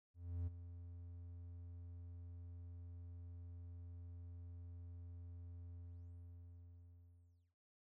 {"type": "tone with ADSR envelope", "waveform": "triangle", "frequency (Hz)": 86.6, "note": "F2", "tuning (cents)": -14, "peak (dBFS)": -36, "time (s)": [0.14, 7.55], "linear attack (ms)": 330, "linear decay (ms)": 18, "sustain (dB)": -12, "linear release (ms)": 1800, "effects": []}